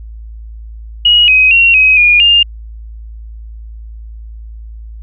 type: tone with pitch steps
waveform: sine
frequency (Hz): 2897 / 2526 / 2741 / 2535 / 2434 / 2810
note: F#7 / D#7 / F7 / D#7 / D#7 / F7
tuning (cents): -37 / +26 / -33 / +32 / -39 / +10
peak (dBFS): -4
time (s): 1.05-2.43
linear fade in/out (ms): 5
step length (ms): 230
effects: added 55 Hz sine -26 dBFS peak until 5.02 s